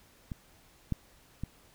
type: clicks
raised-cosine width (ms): 5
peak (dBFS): -24 / -17 / -22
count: 3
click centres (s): 0.318 / 0.923 / 1.436
effects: pink hiss -61 dBFS RMS until 1.74 s